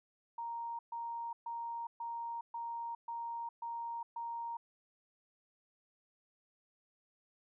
sine tone bursts, 932.3 Hz, A#5, in tune, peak -38 dBFS, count 8, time 0.38-4.57 s, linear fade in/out 5 ms, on 410 ms, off 130 ms, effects none

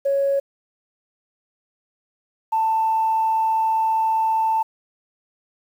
sine tone pair in turn, 554.4 / 887.5 Hz, C#5 / A5, 0 / +15 cents, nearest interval minor sixth, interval 815 cents, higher second, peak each -16 dBFS, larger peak neither, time 0.05-0.4 / 2.52-4.63 s, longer second, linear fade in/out 10 ms, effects tanh soft clip ceiling -12 dBFS + 8-bit

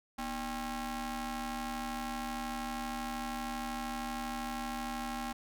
sawtooth ring-modulated tone, 277.2 Hz, C#4, in tune, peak -29 dBFS, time 0.18-5.33 s, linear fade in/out 10 ms, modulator 518 Hz, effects none

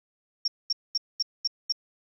sine tone bursts, 5500 Hz, F8, 27 cents flat, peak -22 dBFS, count 6, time 0.45-1.724 s, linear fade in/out 5 ms, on 29 ms, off 220 ms, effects 10-bit

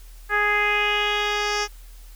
10% pulse tone with low-pass filter sweep, 415.3 Hz, G#4, in tune, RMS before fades -22 dBFS, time 0.29-1.68 s, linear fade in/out 50 ms, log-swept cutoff 1700 to 5400 Hz, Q 3.5, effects added 40 Hz sine -40 dBFS peak until 2.15 s + white hiss -53 dBFS RMS until 2.15 s

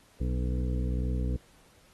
harmonic tone with a mistuned harmonic, 62.2 Hz, B1, 13 cents sharp, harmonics 1 / 2 / 3 / 4 / 5 / 7 / 8, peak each -28 / -34 / -38 / -40 / -42 / -45 / -46 dBFS, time 0.2-1.37 s, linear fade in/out 10 ms, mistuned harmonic 5, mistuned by -22 cents, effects pink hiss -61 dBFS RMS until 1.93 s + AAC 32 kbps

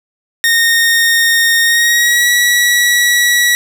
sawtooth tone with pitch glide, 1846 to 1933.3 Hz, A#6 to B6, -17 to -37 cents, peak -5 dBFS, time 0.44-3.55 s, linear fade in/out 0 ms, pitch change +80 cents, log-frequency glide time 1.62-2.29 s, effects none

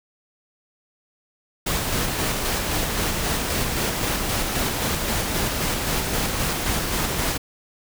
pink noise with tremolo, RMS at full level -23 dBFS, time 1.66-7.38 s, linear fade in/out 10 ms, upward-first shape square, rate 3.8 Hz, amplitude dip 25%, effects none

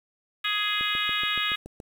harmonic tone, 417.1 Hz, G#4, 7 cents sharp, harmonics 3 / 4 / 5 / 6 / 7 / 8 / 9, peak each -32 / -32 / -32 / -32 / -32 / -32 / -32 dBFS, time 0.44-1.56 s, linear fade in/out 10 ms
click train, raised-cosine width 2 ms, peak -27 dBFS, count 8, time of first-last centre 0.81-1.802 s, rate 7.06 Hz
effects 8-bit

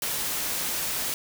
white noise, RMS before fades -29 dBFS, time 0.02-1.14 s, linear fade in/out 2 ms, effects none

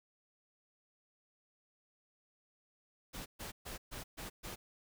pink noise bursts, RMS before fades -45 dBFS, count 6, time 3.13-4.56 s, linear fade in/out 20 ms, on 130 ms, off 130 ms, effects none

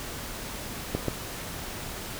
clicks, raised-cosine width 2 ms, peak -12 dBFS, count 2, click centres 0.95 / 1.083 s, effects pink hiss -37 dBFS RMS until 2.19 s

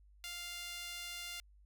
sawtooth tone with high-pass filter, 698.5 Hz, F5, in tune, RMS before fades -45 dBFS, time 0.24-1.4 s, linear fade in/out 0 ms, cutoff 2600 Hz, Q 1.2, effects added 50 Hz sine -60 dBFS peak until 1.65 s

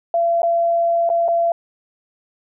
sine tone with dropouts, 679 Hz, F5, 49 cents flat, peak -14 dBFS, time 0.14-1.52 s, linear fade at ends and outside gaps 2 ms, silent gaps 0.42-0.431 / 1.092-1.1 / 1.281-1.285 s, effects none

